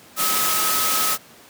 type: tone in noise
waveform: sine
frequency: 1279 Hz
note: D#6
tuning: 47 cents sharp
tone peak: -25 dBFS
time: 0.16-1.18 s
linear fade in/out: 50 ms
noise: white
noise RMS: -21 dBFS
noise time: 0.16-1.18 s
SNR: -7 dB
effects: pink hiss -47 dBFS RMS until 1.49 s + high-pass 150 Hz 12 dB/octave